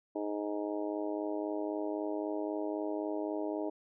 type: harmonic tone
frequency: 103.83 Hz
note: G#2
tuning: in tune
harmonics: 3 / 4 / 5 / 6 / 7 / 8 / 9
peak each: -36 / -39 / -45 / -39 / -51 / -46 / -49 dBFS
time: 0.15-3.7 s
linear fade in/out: 10 ms
effects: none